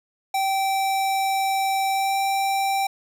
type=tone with pitch glide; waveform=square; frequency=776 to 782.3 Hz; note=G5 to G5; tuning=-18 to -4 cents; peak=-21 dBFS; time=0.34-2.87 s; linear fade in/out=5 ms; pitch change=+14 cents; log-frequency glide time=1.91-2.16 s; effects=10-bit